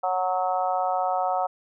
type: harmonic tone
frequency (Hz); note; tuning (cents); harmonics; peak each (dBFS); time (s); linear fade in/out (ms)
184.2; F#3; -7; 3 / 4 / 5 / 6 / 7; -30 / -24 / -30 / -36 / -32; 0.03-1.47; 10
effects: none